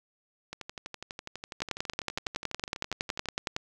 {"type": "two click trains", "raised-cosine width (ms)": 0.2, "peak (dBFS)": [-12, -21], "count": [22, 34], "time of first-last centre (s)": [[1.62, 3.564], [0.53, 3.257]], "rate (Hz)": [10.8, 12.1], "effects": []}